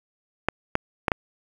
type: clicks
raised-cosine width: 0.5 ms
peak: -5 dBFS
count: 4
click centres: 0.486 / 0.754 / 1.082 / 1.118 s
effects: 7-bit

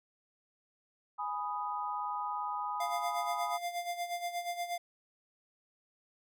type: chord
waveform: sine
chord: G# minor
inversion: none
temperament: equal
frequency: 830.6 / 987.8 / 1244.5 Hz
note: G#5 / B5 / D#6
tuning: 0 / 0 / 0 cents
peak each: -38 dBFS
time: 1.18-3.58 s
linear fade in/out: 20 ms
type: tone with tremolo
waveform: square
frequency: 698.5 Hz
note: F5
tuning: in tune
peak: -33 dBFS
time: 2.8-4.78 s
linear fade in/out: 5 ms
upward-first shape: sine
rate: 8.4 Hz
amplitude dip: 70%
effects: none

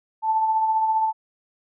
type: tone with tremolo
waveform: sine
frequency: 880 Hz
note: A5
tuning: in tune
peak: -16 dBFS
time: 0.22-1.13 s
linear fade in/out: 50 ms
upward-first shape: triangle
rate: 15 Hz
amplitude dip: 45%
effects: none

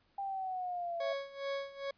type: linear sweep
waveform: sine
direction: down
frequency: 796 to 655 Hz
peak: -35 dBFS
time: 0.18-1.13 s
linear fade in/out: 5 ms
type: tone with tremolo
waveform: 40% pulse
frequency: 554 Hz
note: C#5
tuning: 1 cent flat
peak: -33 dBFS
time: 1-1.91 s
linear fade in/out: 5 ms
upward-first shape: sine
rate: 2.4 Hz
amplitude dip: 85%
effects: pink hiss -72 dBFS RMS until 1.97 s + resampled to 11025 Hz

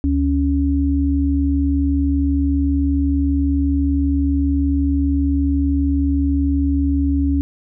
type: tone pair together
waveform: sine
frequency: 73.42 / 278.6 Hz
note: D2 / C#4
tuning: 0 / +9 cents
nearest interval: octave + major seventh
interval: 2309 cents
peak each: -17 dBFS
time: 0.04-7.41 s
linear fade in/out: 0 ms
effects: none

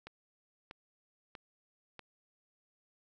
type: click train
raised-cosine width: 0.3 ms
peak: -30 dBFS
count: 4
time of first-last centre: 0.07-1.993 s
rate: 1.56 Hz
effects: none

